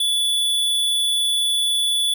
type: tone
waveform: square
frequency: 3446 Hz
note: A7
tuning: 37 cents flat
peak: -18 dBFS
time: 0-2.14 s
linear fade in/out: 5 ms
effects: none